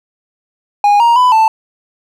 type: tone with pitch steps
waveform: triangle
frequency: 821 / 938 / 999 / 884 Hz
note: G#5 / A#5 / B5 / A5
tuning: -20 / +11 / +20 / +8 cents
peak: -4 dBFS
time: 0.84-1.48 s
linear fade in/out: 2 ms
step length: 160 ms
effects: none